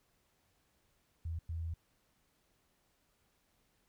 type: tone bursts at uneven times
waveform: sine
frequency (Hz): 82.41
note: E2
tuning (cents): 0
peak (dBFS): -36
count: 2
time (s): 1.25-1.39 / 1.49-1.74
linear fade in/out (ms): 5
effects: pink hiss -75 dBFS RMS until 3.88 s